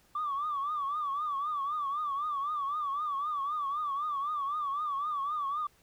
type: tone with vibrato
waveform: sine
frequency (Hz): 1162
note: D6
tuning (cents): -19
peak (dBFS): -29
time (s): 0.15-5.67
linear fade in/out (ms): 5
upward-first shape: triangle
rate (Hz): 3.9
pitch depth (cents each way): 130
effects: tanh soft clip ceiling -26 dBFS + pink hiss -65 dBFS RMS until 5.82 s